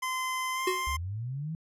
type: tone with pitch glide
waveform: 25% pulse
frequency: 1032 to 1048.2 Hz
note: C6 to C6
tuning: -24 to +3 cents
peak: -26 dBFS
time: 0.02-0.97 s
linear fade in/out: 10 ms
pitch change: +27 cents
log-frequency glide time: 0.54-0.6 s
type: tone with exponential decay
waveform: square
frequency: 370 Hz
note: F#4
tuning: in tune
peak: -24 dBFS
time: 0.67-0.9 s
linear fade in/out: 5 ms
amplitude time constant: 48 ms
type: linear sweep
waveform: sine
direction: up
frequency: 64.1 to 165.3 Hz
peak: -32 dBFS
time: 0.87-1.55 s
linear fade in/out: 0 ms
effects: resampled to 32000 Hz